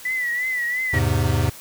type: tone with vibrato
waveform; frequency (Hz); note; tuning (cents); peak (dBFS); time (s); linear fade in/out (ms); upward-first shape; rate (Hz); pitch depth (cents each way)
sine; 1975.5; B6; 0; -21; 0.05-0.99; 5; triangle; 2.9; 85
type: chord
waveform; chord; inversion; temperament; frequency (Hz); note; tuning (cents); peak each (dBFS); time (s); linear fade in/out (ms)
square; E augmented; none; equal; 82.41 / 103.83 / 130.81; E2 / G#2 / B#2; 0 / 0 / 0; -23 / -22 / -24; 0.93-1.5; 10
effects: white hiss -41 dBFS RMS until 1.6 s